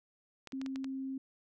clicks, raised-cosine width 0.2 ms, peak -28 dBFS, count 6, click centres 0.473 / 0.522 / 0.615 / 0.662 / 0.759 / 0.844 s
sine tone, 266.7 Hz, C4, 33 cents sharp, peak -36 dBFS, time 0.53-1.18 s, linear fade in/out 5 ms
effects none

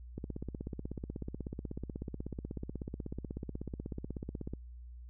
click train, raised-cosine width 3 ms, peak -26 dBFS, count 72, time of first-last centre 0.18-4.536 s, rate 16.3 Hz, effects added 60 Hz sine -46 dBFS peak until 5.09 s

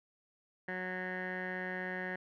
15% pulse tone with low-pass filter, 183.8 Hz, F#3, 11 cents flat, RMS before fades -39 dBFS, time 0.68-2.16 s, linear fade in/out 5 ms, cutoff 1800 Hz, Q 6.3, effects none

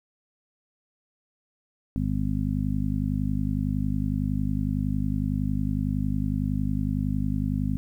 harmonic tone, 50.9 Hz, G#1, 34 cents flat, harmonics 1 / 2 / 3 / 4 / 5, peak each -30 / -30 / -30 / -30 / -30 dBFS, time 1.96-7.77 s, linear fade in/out 0 ms, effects 10-bit

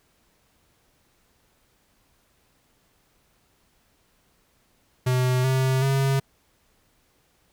square tone with pitch steps, 127 / 131.4 / 135.96 Hz, B2 / C3 / C#3, +49 / +8 / -33 cents, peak -20 dBFS, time 5.06-6.2 s, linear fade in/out 10 ms, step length 380 ms, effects pink hiss -65 dBFS RMS until 7.52 s

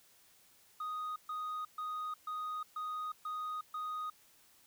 sine tone bursts, 1244.5 Hz, D#6, in tune, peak -34 dBFS, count 7, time 0.8-4.1 s, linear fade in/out 5 ms, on 360 ms, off 130 ms, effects tanh soft clip ceiling -36 dBFS + white hiss -65 dBFS RMS until 4.66 s

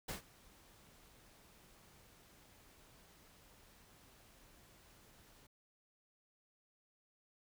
pink noise with ADSR envelope, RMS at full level -41 dBFS, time 0.08-5.47 s, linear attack 13 ms, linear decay 120 ms, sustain -23 dB, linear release 7 ms, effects none

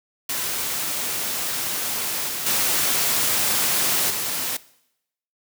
white noise with level steps, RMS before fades -26 / -28 / -21 / -26 dBFS, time 0.29-4.57 s, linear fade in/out 5 ms, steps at 2.28 / 2.46 / 4.1 s, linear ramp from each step 5 ms, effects noise-tail reverb RT60 0.8 s tail -20 dB re dry + high-pass 100 Hz 12 dB/octave

